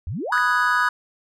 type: exponential sweep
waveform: sine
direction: up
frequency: 70.7 to 1864.7 Hz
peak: -25 dBFS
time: 0.07-0.38 s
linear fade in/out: 0 ms
type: chord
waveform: triangle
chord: G# minor seventh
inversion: first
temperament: equal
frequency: 987.8 / 1244.5 / 1480 / 1661.2 Hz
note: B5 / D#6 / F#6 / G#6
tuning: 0 / 0 / 0 / 0 cents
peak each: -22 / -20 / -20 / -22 dBFS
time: 0.32-0.89 s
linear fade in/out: 5 ms
effects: none